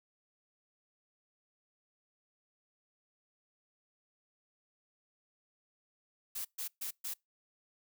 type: noise bursts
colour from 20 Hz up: blue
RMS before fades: -39 dBFS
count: 4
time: 6.35-7.14 s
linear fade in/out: 10 ms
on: 100 ms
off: 130 ms
effects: noise-tail reverb RT60 0.2 s tail -26 dB re dry